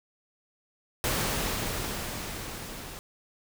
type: noise with level ramp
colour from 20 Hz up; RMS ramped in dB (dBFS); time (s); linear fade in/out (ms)
pink; -27 to -42; 1.04-2.99; 0
effects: none